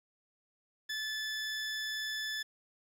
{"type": "tone", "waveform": "20% pulse", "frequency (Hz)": 1738, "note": "A6", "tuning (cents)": -22, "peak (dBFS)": -30, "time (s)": [0.89, 2.43], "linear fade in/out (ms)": 10, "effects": ["low-pass 10000 Hz 12 dB/octave", "10-bit"]}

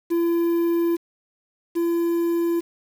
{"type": "tone pair in turn", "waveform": "triangle", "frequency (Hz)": [339.1, 339.1], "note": ["E4", "E4"], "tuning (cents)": [49, 49], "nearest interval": "unison", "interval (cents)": 0, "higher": "neither", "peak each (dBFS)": [-16, -17], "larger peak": "first", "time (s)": [[0.1, 0.97], [1.75, 2.61]], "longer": "first", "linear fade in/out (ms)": 20, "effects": ["7-bit"]}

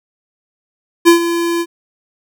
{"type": "tone with ADSR envelope", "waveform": "square", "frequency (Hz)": 340, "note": "F4", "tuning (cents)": -46, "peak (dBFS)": -3, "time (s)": [1.05, 1.66], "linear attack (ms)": 29, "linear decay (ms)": 110, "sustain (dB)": -12, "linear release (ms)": 53, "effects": []}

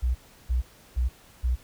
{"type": "tone bursts", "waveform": "sine", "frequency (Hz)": 61.74, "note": "B1", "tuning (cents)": 0, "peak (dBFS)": -21, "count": 4, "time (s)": [0.02, 1.56], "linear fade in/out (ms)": 20, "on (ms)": 130, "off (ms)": 340, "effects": ["pink hiss -54 dBFS RMS until 1.63 s"]}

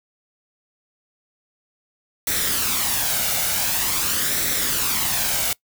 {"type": "noise with flanger", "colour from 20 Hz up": "white", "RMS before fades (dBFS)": -22, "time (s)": [2.27, 5.53], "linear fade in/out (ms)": 2, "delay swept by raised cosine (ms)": [0.51, 1.39], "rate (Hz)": 0.46, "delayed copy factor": 0.5, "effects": ["noise-tail reverb RT60 0.1 s tail -22 dB re dry"]}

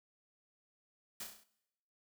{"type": "noise with echo", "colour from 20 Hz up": "white", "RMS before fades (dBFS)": -43, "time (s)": [1.2, 1.24], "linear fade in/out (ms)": 5, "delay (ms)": 33, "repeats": 6, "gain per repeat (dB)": -4, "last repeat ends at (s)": 1.438, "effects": ["noise-tail reverb RT60 0.9 s tail -20 dB re dry"]}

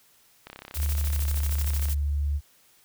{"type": "click train", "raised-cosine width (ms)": 0.3, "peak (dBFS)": -24, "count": 48, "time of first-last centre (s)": [0.47, 1.886], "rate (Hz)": 33.2}
{"type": "noise with tremolo", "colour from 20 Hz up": "blue", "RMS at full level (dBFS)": -34, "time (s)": [0.74, 1.95], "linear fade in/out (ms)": 10, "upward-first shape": "square", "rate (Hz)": 13, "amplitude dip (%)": 55}
{"type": "tone with pitch glide", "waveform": "sine", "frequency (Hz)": [73.42, 72.16], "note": ["D2", "D2"], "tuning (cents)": [0, -30], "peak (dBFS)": -23, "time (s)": [0.75, 2.41], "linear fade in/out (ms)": 50, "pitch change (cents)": -30, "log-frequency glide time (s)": [0.87, 1.67]}
{"effects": ["white hiss -60 dBFS RMS until 2.84 s"]}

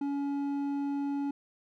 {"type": "tone with hard clipping", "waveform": "sine", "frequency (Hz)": 282.1, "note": "C#4", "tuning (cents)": 30, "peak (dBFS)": -31, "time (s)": [0.01, 1.31], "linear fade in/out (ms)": 5, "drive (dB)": 6, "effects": []}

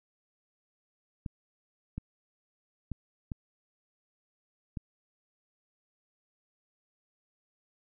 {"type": "clicks", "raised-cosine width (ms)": 5, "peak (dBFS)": -23, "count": 5, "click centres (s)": [1.262, 1.98, 2.917, 3.318, 4.772], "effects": []}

